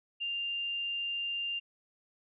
sine tone, 2794 Hz, F7, in tune, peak -32 dBFS, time 0.2-1.6 s, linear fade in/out 20 ms, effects none

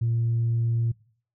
sine tone, 116 Hz, A#2, 8 cents flat, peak -20 dBFS, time 0.01-0.92 s, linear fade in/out 10 ms, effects noise-tail reverb RT60 0.5 s tail -22 dB re dry + tanh soft clip ceiling -18 dBFS

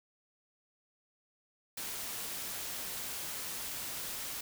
white noise, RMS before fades -40 dBFS, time 1.77-4.41 s, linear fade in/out 5 ms, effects none

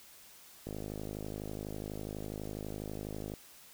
click train, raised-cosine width 2 ms, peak -27 dBFS, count 140, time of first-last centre 0.67-3.338 s, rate 52.1 Hz, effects white hiss -56 dBFS RMS until 3.73 s

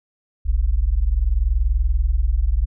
sine tone pair together, 41.41 / 62 Hz, E1 / B1, +9 / +7 cents, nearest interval perfect fifth, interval 698 cents, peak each -18 dBFS, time 0.45-2.66 s, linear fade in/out 20 ms, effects none

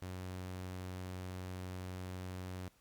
sawtooth tone, 92 Hz, F#2, 9 cents flat, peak -38 dBFS, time 0.02-2.68 s, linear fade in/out 0 ms, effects pink hiss -70 dBFS RMS until 2.8 s + Opus 48 kbps

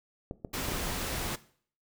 clicks, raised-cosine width 2 ms, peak -22 dBFS, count 4, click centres 0.311 / 0.448 / 0.686 / 0.72 s
pink noise, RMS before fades -34 dBFS, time 0.53-1.36 s, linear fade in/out 10 ms
effects noise-tail reverb RT60 0.5 s tail -17 dB re dry

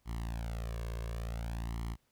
sawtooth tone with flanger, 57 Hz, A#1, 38 cents flat, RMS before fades -38 dBFS, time 0.05-1.97 s, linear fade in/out 50 ms, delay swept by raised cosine 0.96 to 1.86 ms, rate 0.56 Hz, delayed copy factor +1, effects pink hiss -75 dBFS RMS until 2.11 s

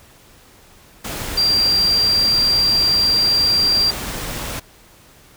sine tone in noise, 4733 Hz, D8, 13 cents sharp, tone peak -13 dBFS, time 1.37-3.91 s, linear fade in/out 10 ms, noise pink, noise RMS -27 dBFS, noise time 1.04-4.6 s, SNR +11 dB, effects pink hiss -48 dBFS RMS until 5.36 s

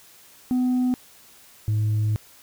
sine tone pair in turn, 251.4 / 106.99 Hz, B3 / A2, +31 / -48 cents, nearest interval octave + minor third, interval 1479 cents, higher first, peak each -16 / -17 dBFS, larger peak first, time 0.51-0.94 / 1.68-2.16 s, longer second, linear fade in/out 0 ms, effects tanh soft clip ceiling -18 dBFS + white hiss -51 dBFS RMS until 2.42 s

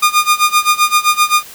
sawtooth tone with tremolo, 1217 Hz, D#6, 39 cents flat, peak -3 dBFS, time 0.02-1.43 s, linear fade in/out 10 ms, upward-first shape sine, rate 7.7 Hz, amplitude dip 90%, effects white hiss -35 dBFS RMS until 1.54 s

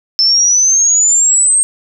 sine exponential sweep, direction up, 5280 to 8500 Hz, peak -7 dBFS, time 0.19-1.63 s, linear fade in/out 0 ms, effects none

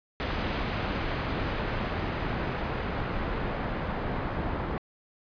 pink noise with low-pass filter sweep, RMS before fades -31 dBFS, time 0.2-4.78 s, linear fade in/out 0 ms, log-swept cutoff 3000 to 1400 Hz, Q 0.72, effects resampled to 11025 Hz

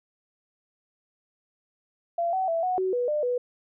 sine tone with pitch steps, 683 / 756 / 663 / 735 / 375.1 / 489.2 / 600 / 492.4 Hz, F5 / F#5 / E5 / F#5 / F#4 / B4 / D5 / B4, -39 / +37 / +10 / -12 / +24 / -16 / +37 / -5 cents, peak -23 dBFS, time 2.18-3.38 s, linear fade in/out 5 ms, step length 150 ms, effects none

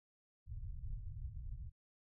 pink low-pass noise, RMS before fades -45 dBFS, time 0.46-1.72 s, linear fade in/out 50 ms, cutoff 130 Hz, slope 48 dB/octave, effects none

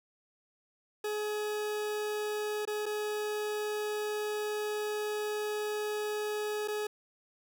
40% pulse tone with dropouts, 421.8 Hz, G#4, 27 cents sharp, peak -31 dBFS, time 1.04-6.87 s, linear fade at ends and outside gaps 5 ms, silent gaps 2.653-2.674 / 2.858-2.862 / 6.677-6.682 s, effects none

